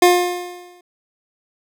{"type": "tone with exponential decay", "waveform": "25% pulse", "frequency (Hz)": 355.5, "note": "F4", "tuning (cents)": 31, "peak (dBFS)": -3, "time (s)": [0.02, 0.81], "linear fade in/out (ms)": 5, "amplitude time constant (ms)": 170, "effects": []}